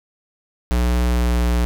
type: tone with pitch glide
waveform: square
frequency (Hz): 60.4 to 59.74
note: B1 to A#1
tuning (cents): -38 to +43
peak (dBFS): -16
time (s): 0.71-1.65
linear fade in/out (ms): 0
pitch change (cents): -19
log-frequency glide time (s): 1.05-1.28
effects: none